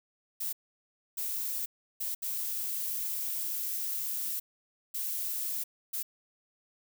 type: noise bursts at uneven times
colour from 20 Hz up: violet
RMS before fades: -34 dBFS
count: 6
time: 0.4-0.53 / 1.17-1.66 / 2-2.15 / 2.22-4.4 / 4.94-5.64 / 5.93-6.03 s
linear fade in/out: 10 ms
effects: none